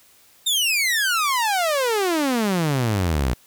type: exponential sweep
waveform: sawtooth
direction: down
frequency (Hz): 3702 to 58.4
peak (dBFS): -15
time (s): 0.46-3.34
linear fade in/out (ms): 10
effects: white hiss -54 dBFS RMS until 3.46 s